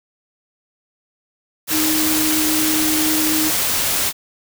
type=tone in noise; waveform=sine; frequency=311.1 Hz; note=D#4; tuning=in tune; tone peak=-19 dBFS; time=1.7-3.52 s; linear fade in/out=50 ms; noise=white; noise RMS=-19 dBFS; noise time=1.67-4.13 s; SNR=-3 dB; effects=none